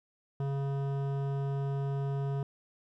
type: tone with hard clipping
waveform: sine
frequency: 138.59 Hz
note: C#3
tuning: in tune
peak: -32 dBFS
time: 0.4-2.43 s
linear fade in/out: 2 ms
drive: 14 dB
effects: none